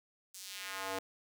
square tone with high-pass filter sweep, 96.1 Hz, G2, 34 cents flat, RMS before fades -42 dBFS, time 0.34-0.99 s, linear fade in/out 5 ms, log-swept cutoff 7100 to 470 Hz, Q 1.1, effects none

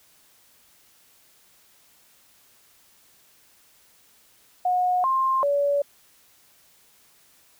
sine tone with pitch steps, 726 / 1057 / 570 Hz, F#5 / C6 / C#5, -33 / +17 / +48 cents, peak -19 dBFS, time 4.65-5.82 s, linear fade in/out 5 ms, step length 390 ms, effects white hiss -58 dBFS RMS until 7.59 s

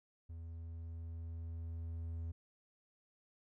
triangle tone with level ramp, 82.7 Hz, E2, 6 cents sharp, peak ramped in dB -43 to -37 dBFS, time 0.29-2.32 s, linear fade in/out 10 ms, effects none

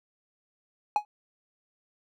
triangle tone with exponential decay, 837 Hz, G#5, 13 cents sharp, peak -15 dBFS, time 0.96-1.05 s, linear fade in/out 1 ms, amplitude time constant 18 ms, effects none

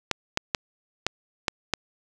clicks, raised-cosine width 0.2 ms, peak -5 dBFS, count 6, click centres 0.113 / 0.374 / 0.548 / 1.066 / 1.482 / 1.737 s, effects none

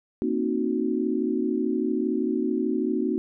sine chord, C half-diminished seventh, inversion third, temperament equal with one note detuned, 233.1 / 266.2 / 311.1 / 370 Hz, Bb3 / C4 / Eb4 / Gb4, 0 / +30 / 0 / 0 cents, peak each -28 dBFS, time 0.22-3.18 s, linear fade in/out 0 ms, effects none

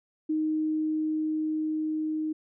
sine tone with level ramp, 311.1 Hz, D#4, in tune, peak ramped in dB -24 to -27 dBFS, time 0.29-2.33 s, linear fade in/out 10 ms, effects none

